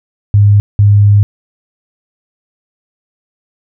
sine tone bursts at uneven times, 102.4 Hz, G#2, 24 cents flat, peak -3 dBFS, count 2, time 0.34-0.6 / 0.79-1.23 s, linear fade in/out 0 ms, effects none

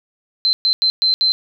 sine tone bursts at uneven times, 4093 Hz, C8, 39 cents flat, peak -12 dBFS, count 5, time 0.45-0.53 / 0.65-0.73 / 0.82-0.9 / 1.02-1.14 / 1.21-1.32 s, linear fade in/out 0 ms, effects none

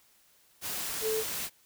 sine tone in noise, 438.2 Hz, A4, 7 cents flat, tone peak -28 dBFS, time 1.01-1.24 s, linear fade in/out 50 ms, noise white, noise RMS -35 dBFS, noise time 0.61-1.5 s, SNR +4 dB, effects white hiss -64 dBFS RMS until 1.65 s

